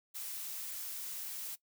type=noise; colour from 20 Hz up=blue; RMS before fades=-42 dBFS; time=0.14-1.56 s; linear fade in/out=20 ms; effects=noise-tail reverb RT60 0.1 s tail -19 dB re dry